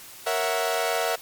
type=chord; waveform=sawtooth; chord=F# dominant seventh; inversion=first; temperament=equal; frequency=466.2 / 554.4 / 659.3 / 740 Hz; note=A#4 / C#5 / E5 / F#5; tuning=0 / 0 / 0 / 0 cents; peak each=-25 / -28 / -23 / -25 dBFS; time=0.26-1.16 s; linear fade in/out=10 ms; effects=white hiss -44 dBFS RMS until 1.21 s + MP3 96 kbps